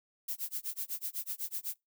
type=noise with tremolo; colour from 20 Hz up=violet; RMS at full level=-35 dBFS; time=0.28-1.76 s; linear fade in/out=5 ms; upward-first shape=sine; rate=8 Hz; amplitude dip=100%; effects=noise-tail reverb RT60 0.2 s tail -26 dB re dry